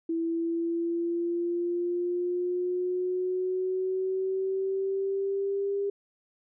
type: exponential sweep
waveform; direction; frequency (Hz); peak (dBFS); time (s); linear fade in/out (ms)
sine; up; 329.6 to 401.3; -26; 0.09-5.9; 5
effects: none